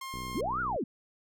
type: tone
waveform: sawtooth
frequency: 1064 Hz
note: C6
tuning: 29 cents sharp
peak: -34 dBFS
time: 0.01-0.41 s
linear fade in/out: 5 ms
type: click train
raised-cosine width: 3 ms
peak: -30 dBFS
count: 40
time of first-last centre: 0.14-0.761 s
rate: 62.8 Hz
type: linear two-way sweep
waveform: sine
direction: up then down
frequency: 180.4 to 1467 to 180.4 Hz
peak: -29 dBFS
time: 0.35-0.84 s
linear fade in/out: 5 ms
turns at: 0.61 s
effects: none